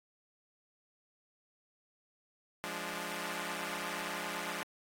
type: chord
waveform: 5% pulse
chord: D diminished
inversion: first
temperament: equal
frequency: 174.61 / 207.7 / 293.7 Hz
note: F3 / Ab3 / D4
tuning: 0 / 0 / 0 cents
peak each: -31 dBFS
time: 2.64-4.63 s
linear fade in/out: 0 ms
effects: AAC 48 kbps